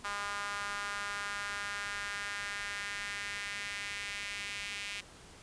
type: tone with high-pass filter sweep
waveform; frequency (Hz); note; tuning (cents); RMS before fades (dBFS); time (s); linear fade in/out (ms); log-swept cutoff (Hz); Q
sawtooth; 203.1; G#3; -38; -39; 0.04-5.01; 10; 1200 to 2400; 2.4
effects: pink hiss -54 dBFS RMS until 5.42 s + resampled to 22050 Hz